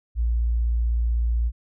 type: tone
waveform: sine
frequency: 58 Hz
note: A#1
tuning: 8 cents flat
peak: -19 dBFS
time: 0.15-1.52 s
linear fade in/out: 50 ms
effects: none